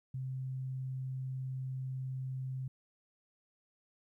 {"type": "tone", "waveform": "sine", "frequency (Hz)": 130.81, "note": "C3", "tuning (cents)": 0, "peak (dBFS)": -36, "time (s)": [0.14, 2.68], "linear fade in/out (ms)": 5, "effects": ["13-bit"]}